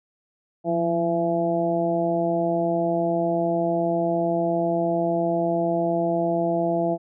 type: harmonic tone with a mistuned harmonic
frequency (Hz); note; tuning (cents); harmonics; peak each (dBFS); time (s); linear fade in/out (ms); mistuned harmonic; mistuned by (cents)
168.6; E3; +39; 1 / 2 / 3 / 4 / 5; -28 / -25 / -30 / -23 / -35; 0.64-6.98; 50; 1; +44
effects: none